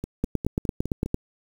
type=two click trains; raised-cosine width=3 ms; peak=-17 / -10 dBFS; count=6 / 9; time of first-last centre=0.04-1.06 / 0.24-1.144 s; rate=4.9 / 8.85 Hz; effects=7-bit